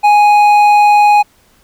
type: tone with hard clipping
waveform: triangle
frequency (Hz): 830.6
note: G#5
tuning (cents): 0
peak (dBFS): -6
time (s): 0.03-1.23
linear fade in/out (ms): 20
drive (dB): 10
effects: pink hiss -51 dBFS RMS until 1.63 s